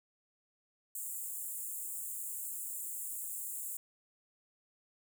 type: high-pass noise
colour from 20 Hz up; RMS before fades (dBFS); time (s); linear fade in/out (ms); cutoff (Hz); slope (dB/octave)
pink; -41; 0.95-3.77; 2; 7200; 96
effects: none